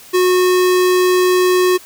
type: tone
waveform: square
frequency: 364.8 Hz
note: F#4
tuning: 24 cents flat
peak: -11 dBFS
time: 0.13-1.78 s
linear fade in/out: 20 ms
effects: white hiss -40 dBFS RMS until 1.85 s